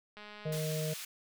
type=click train; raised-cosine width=0.3 ms; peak=-33 dBFS; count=86; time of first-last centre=0.17-0.577 s; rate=209 Hz
type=harmonic tone; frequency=155.56 Hz; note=D#3; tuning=in tune; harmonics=1 / 3 / 4; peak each=-34 / -39 / -40 dBFS; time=0.45-0.94 s; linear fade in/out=10 ms
type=high-pass noise; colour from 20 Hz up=pink; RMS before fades=-43 dBFS; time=0.52-1.05 s; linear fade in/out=5 ms; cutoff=2200 Hz; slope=12 dB/octave
effects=none